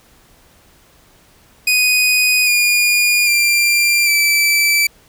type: tone with pitch steps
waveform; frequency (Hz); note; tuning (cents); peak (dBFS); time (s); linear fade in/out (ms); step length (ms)
sawtooth; 2489 / 2432 / 2377 / 2322; D#7 / D#7 / D7 / D7; 0 / -40 / +20 / -20; -8; 1.67-4.87; 5; 800
effects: pink hiss -50 dBFS RMS until 5.08 s